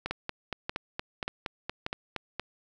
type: two click trains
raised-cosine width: 0.3 ms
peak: -16 / -15 dBFS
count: 11 / 4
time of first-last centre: 0.06-2.396 / 0.11-1.864 s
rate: 4.28 / 1.71 Hz
effects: none